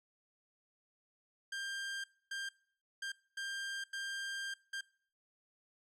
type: tone bursts at uneven times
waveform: sawtooth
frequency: 1592 Hz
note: G6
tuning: 26 cents sharp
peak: -35 dBFS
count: 6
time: 1.52-2.04 / 2.31-2.49 / 3.02-3.12 / 3.37-3.84 / 3.93-4.54 / 4.73-4.81 s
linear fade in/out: 5 ms
effects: noise-tail reverb RT60 0.5 s tail -21 dB re dry + low-pass 8000 Hz 12 dB/octave